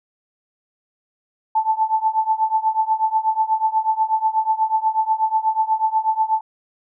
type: tone with tremolo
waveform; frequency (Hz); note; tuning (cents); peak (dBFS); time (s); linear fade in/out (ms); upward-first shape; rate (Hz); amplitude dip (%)
sine; 878; A5; -4; -12; 1.55-6.41; 5; triangle; 8.2; 95
effects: none